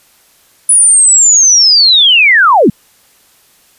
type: linear sweep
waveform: sine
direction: down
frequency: 9960 to 155 Hz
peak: -3 dBFS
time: 0.69-2.7 s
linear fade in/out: 5 ms
effects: white hiss -48 dBFS RMS until 3.78 s + resampled to 32000 Hz